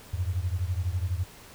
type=beating tone pair; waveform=sine; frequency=85.5 / 97.5 Hz; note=F2 / G2; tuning=-36 / -9 cents; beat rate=12 Hz; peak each=-28 / -30 dBFS; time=0.13-1.24 s; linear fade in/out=10 ms; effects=pink hiss -49 dBFS RMS until 1.54 s